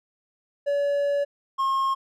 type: tone pair in turn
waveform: triangle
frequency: 570 / 1076 Hz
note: C#5 / C6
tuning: +48 / +48 cents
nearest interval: major seventh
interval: 1100 cents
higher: second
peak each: -19 dBFS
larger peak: neither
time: 0.66-1.25 / 1.58-1.95 s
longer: first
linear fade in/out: 20 ms
effects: none